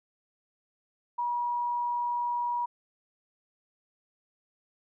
sine tone, 962 Hz, B5, 46 cents flat, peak -27 dBFS, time 1.18-2.66 s, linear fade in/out 10 ms, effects none

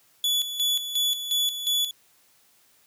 40% pulse tone with tremolo, 3427 Hz, A7, 46 cents flat, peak -20 dBFS, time 0.24-1.91 s, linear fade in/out 2 ms, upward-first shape square, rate 2.8 Hz, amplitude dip 65%, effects white hiss -61 dBFS RMS until 2.86 s + high-pass 60 Hz 12 dB/octave

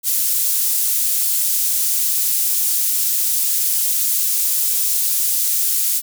pink high-pass noise, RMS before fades -18 dBFS, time 0.03-6.02 s, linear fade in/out 50 ms, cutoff 9500 Hz, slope 12 dB/octave, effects none

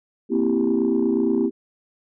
sine chord, C dominant seventh, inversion third, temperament equal, 233.1 / 261.6 / 329.6 / 392 Hz, Bb3 / C4 / E4 / G4, 0 / 0 / 0 / 0 cents, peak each -22 dBFS, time 0.29-1.51 s, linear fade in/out 50 ms, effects tanh soft clip ceiling -11 dBFS

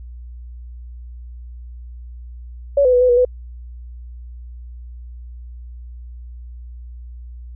sine tone with pitch steps, 563 / 504 / 493.2 / 503 / 484.4 / 499.7 Hz, C#5 / B4 / B4 / B4 / B4 / B4, +27 / +35 / -2 / +32 / -34 / +20 cents, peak -10 dBFS, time 2.77-3.25 s, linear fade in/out 5 ms, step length 80 ms, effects added 60 Hz sine -32 dBFS peak until 7.55 s

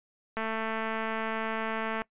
click train, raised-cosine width 0.5 ms, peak -18 dBFS, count 367, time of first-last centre 0.37-2.019 s, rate 222 Hz, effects noise-tail reverb RT60 0.1 s tail -22 dB re dry + resampled to 8000 Hz

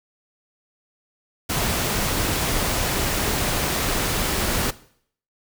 pink noise, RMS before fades -23 dBFS, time 1.49-4.71 s, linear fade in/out 10 ms, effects noise-tail reverb RT60 0.6 s tail -18 dB re dry

